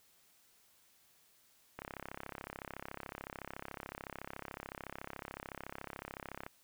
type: click train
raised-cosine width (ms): 0.5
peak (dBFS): -27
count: 159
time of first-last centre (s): 1.79-6.465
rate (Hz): 33.8
effects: white hiss -68 dBFS RMS until 6.63 s